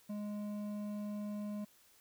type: tone with hard clipping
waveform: triangle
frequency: 207.7 Hz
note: G#3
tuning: in tune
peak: -40 dBFS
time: 0.09-1.65 s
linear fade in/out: 10 ms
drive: 12 dB
effects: white hiss -66 dBFS RMS until 2 s